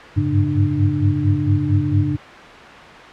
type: tone cluster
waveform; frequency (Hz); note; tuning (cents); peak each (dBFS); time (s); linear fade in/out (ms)
sine; 95.6 / 100 / 104.4 / 140.2 / 298.7; G2 / G2 / G#2 / C#3 / D4; -43 / +35 / +10 / +20 / +29; -21; 0.16-2.17; 20
effects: white hiss -36 dBFS RMS until 3.12 s + low-pass 2000 Hz 12 dB/octave